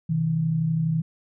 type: tone pair together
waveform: sine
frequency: 128.94 / 161.1 Hz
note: C3 / E3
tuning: -25 / -39 cents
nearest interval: major third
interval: 386 cents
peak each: -29 / -21 dBFS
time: 0.09-1.02 s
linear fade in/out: 10 ms
effects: none